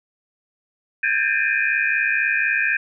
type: tone cluster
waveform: sine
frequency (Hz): 1581 / 1645 / 1791 / 2397 / 2501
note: G6 / G#6 / A6 / D7 / D#7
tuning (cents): +14 / -17 / +30 / +35 / +8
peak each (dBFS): -24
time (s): 1.03-2.77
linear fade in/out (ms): 5
effects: none